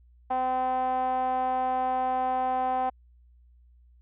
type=tone with band-pass filter; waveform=sawtooth; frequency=256.8 Hz; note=C4; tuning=32 cents flat; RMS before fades=-27 dBFS; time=0.3-2.9 s; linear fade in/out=10 ms; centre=820 Hz; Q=6.7; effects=added 60 Hz sine -54 dBFS peak until 4.01 s + resampled to 8000 Hz